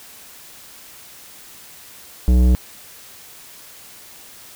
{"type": "tone with tanh clipping", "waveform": "sine", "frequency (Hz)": 61.74, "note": "B1", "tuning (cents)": 0, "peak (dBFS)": -12, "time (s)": [2.28, 2.55], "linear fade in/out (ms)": 0, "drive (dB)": 14, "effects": ["white hiss -42 dBFS RMS until 4.55 s"]}